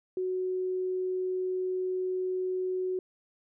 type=tone; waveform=sine; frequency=370 Hz; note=F#4; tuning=in tune; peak=-28 dBFS; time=0.17-2.99 s; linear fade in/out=2 ms; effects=none